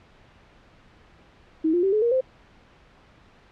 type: tone with pitch steps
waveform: sine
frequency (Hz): 318.1 / 350.9 / 387.1 / 427.1 / 471.1 / 519.7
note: D#4 / F4 / G4 / G#4 / A#4 / C5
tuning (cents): +38 / +8 / -22 / +48 / +18 / -12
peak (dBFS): -18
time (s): 1.64-2.21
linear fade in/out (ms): 10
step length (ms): 95
effects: pink hiss -54 dBFS RMS until 3.51 s + low-pass 3000 Hz 12 dB/octave